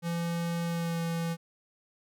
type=tone with pitch glide; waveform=square; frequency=169.6 to 167.17 Hz; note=E3 to E3; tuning=+50 to +25 cents; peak=-30 dBFS; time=0.02-1.37 s; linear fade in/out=50 ms; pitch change=-25 cents; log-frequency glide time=0.65-1.01 s; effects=none